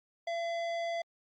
sine tone with hard clipping, 677 Hz, E5, 46 cents sharp, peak -34 dBFS, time 0.27-1.02 s, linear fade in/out 5 ms, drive 16 dB, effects low-pass 5000 Hz 12 dB/octave + Opus 48 kbps

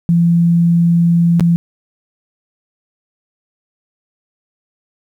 sine tone with dropouts, 170 Hz, F3, 46 cents flat, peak -8 dBFS, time 0.09-1.56 s, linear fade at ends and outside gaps 0 ms, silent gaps 1.397-1.407 s, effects 8-bit

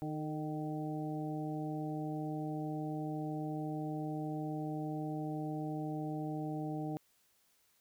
harmonic tone with a mistuned harmonic, 153.7 Hz, D#3, 21 cents flat, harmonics 1 / 2 / 3 / 4 / 5, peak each -40 / -39 / -48 / -48 / -45 dBFS, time 0.02-6.97 s, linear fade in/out 0 ms, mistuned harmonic 3, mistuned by -45 cents, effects white hiss -72 dBFS RMS until 7.8 s

